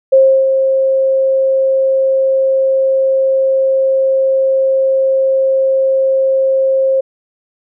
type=tone with ADSR envelope; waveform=sine; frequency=533 Hz; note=C5; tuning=32 cents sharp; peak=-3 dBFS; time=0.12-7.01 s; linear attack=12 ms; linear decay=320 ms; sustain=-6 dB; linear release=10 ms; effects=none